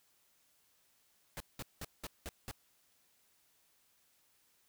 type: noise bursts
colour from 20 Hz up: pink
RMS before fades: -43 dBFS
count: 6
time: 1.37-2.512 s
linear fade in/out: 0 ms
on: 32 ms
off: 190 ms
effects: white hiss -72 dBFS RMS until 4.68 s